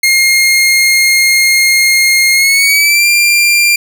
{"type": "tone with pitch glide", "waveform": "sawtooth", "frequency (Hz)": [2134, 2382], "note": ["C7", "D7"], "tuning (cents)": [34, 24], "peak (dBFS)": -3, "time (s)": [0.03, 3.76], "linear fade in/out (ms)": 5, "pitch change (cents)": 190, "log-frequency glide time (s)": [2.33, 3.07], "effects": []}